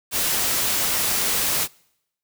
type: noise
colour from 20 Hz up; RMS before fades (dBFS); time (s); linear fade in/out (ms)
white; -22; 0.11-1.68; 50
effects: noise-tail reverb RT60 0.8 s tail -26 dB re dry